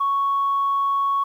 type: tone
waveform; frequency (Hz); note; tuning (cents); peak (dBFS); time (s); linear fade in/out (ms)
sine; 1110; C#6; +2; -17; 0-1.24; 10
effects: tanh soft clip ceiling -14 dBFS + 9-bit